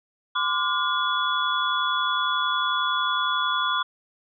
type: tone cluster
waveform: sine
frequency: 1025 / 1176 / 1428 / 3402 Hz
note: C6 / D6 / F6 / G#7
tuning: -36 / +2 / +38 / +41 cents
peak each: -27 dBFS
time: 0.35-3.83 s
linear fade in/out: 10 ms
effects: none